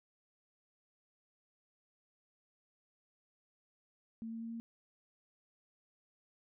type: tone with pitch steps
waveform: sine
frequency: 225.9 / 227.3 / 228.8 / 230.2 Hz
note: A3 / A#3 / A#3 / A#3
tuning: +46 / -43 / -32 / -22 cents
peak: -40 dBFS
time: 4.22-4.6 s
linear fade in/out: 0 ms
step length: 95 ms
effects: none